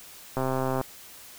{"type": "click train", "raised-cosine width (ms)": 1, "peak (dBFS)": -14, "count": 59, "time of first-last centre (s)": [0.37, 0.813], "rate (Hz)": 131, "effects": ["white hiss -47 dBFS RMS until 1.38 s"]}